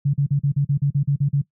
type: tone bursts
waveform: sine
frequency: 141.6 Hz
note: C#3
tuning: 37 cents sharp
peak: -15 dBFS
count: 11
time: 0.05-1.418 s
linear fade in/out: 10 ms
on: 88 ms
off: 40 ms
effects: noise-tail reverb RT60 0.1 s tail -19 dB re dry